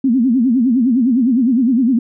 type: tone with vibrato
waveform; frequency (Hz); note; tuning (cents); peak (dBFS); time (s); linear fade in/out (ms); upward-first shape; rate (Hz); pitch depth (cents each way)
sine; 246.9; B3; 0; -10; 0.04-1.99; 5; sine; 9.8; 180
effects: none